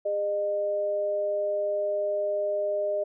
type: tone pair together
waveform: sine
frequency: 407.1 / 610 Hz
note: G#4 / D#5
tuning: -35 / -34 cents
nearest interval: perfect fifth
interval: 701 cents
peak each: -33 / -25 dBFS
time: 0.05-3.04 s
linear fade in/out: 10 ms
effects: none